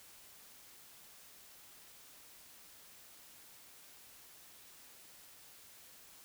silence, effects white hiss -58 dBFS RMS until 6.24 s

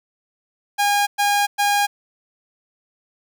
sawtooth tone bursts, 815 Hz, G#5, 33 cents flat, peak -12 dBFS, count 3, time 0.78-1.87 s, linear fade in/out 20 ms, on 290 ms, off 110 ms, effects none

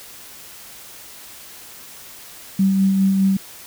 sine tone with tremolo, 193.3 Hz, G3, 24 cents flat, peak -12 dBFS, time 2.59-3.37 s, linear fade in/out 5 ms, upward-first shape sine, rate 4.9 Hz, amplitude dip 30%, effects white hiss -40 dBFS RMS until 3.66 s

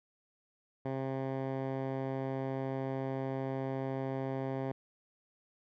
10% pulse tone with low-pass filter, 133.6 Hz, C3, 36 cents sharp, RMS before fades -36 dBFS, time 0.85-4.72 s, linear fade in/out 5 ms, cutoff 1300 Hz, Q 0.53, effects none

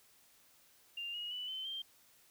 sine tone with pitch steps, 2794 / 2883 / 2974 / 3068 / 3165 Hz, F7 / F#7 / F#7 / G7 / G7, 0 / -46 / +8 / -38 / +16 cents, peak -39 dBFS, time 0.97-1.82 s, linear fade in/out 5 ms, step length 170 ms, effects white hiss -66 dBFS RMS until 2.3 s

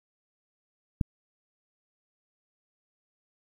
click, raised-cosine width 5 ms, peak -12 dBFS, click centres 1.012 s, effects 9-bit

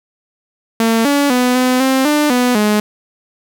sawtooth tone with pitch steps, 226.6 / 284.9 / 249.2 / 253.5 / 264.1 / 297.9 / 247.8 / 210.4 Hz, A#3 / C#4 / B3 / B3 / C4 / D4 / B3 / G#3, -49 / +48 / +16 / +45 / +16 / +25 / +6 / +23 cents, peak -7 dBFS, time 0.8-2.8 s, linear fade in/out 2 ms, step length 250 ms, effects none

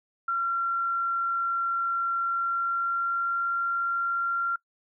sine tone with pitch glide, 1369 to 1378.5 Hz, F6 to F6, -35 to -23 cents, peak -24 dBFS, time 0.28-4.56 s, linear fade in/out 5 ms, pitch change +12 cents, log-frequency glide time 2.18-3.46 s, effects noise-tail reverb RT60 0.1 s tail -24 dB re dry

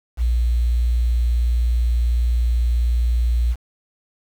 sine tone with quantisation, 59.3 Hz, A#1, 30 cents sharp, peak -15 dBFS, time 0.17-3.56 s, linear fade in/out 50 ms, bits 7, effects none

